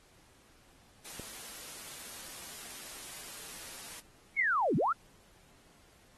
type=high-pass noise; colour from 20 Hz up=white; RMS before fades=-46 dBFS; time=1.04-4.01 s; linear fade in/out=20 ms; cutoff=140 Hz; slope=96 dB/octave
type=click; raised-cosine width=2 ms; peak=-30 dBFS; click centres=1.197 s
type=linear two-way sweep; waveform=sine; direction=down then up; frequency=2256 to 123.47 to 1449 Hz; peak=-26 dBFS; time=4.37-4.93 s; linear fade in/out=10 ms; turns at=4.76 s
effects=pink hiss -63 dBFS RMS until 6.17 s + AAC 32 kbps